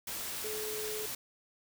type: tone in noise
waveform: sine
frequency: 429.2 Hz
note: A4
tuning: 43 cents flat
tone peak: -38 dBFS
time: 0.44-1.06 s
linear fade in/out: 5 ms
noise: white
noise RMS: -39 dBFS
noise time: 0.07-1.15 s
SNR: -2 dB
effects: none